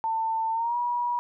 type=tone with pitch glide; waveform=sine; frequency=895 to 964.8 Hz; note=A5 to B5; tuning=+29 to -41 cents; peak=-24 dBFS; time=0.04-1.19 s; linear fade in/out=0 ms; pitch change=+130 cents; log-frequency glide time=0.52-0.77 s; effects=none